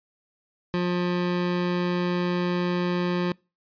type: tone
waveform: 25% pulse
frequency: 177.4 Hz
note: F3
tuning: 27 cents sharp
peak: -19 dBFS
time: 0.74-3.32 s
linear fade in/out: 0 ms
effects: noise-tail reverb RT60 0.3 s tail -26 dB re dry + resampled to 11025 Hz